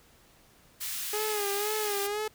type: high-pass noise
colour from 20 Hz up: white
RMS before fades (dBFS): -35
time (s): 0.8-2.08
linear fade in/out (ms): 20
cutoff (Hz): 1700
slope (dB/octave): 12
type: tone with vibrato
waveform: sawtooth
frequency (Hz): 415.3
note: G#4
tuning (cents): 0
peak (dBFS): -26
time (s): 1.13-2.28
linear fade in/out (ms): 5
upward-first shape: sine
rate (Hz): 2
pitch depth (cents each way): 64
effects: pink hiss -60 dBFS RMS until 2.34 s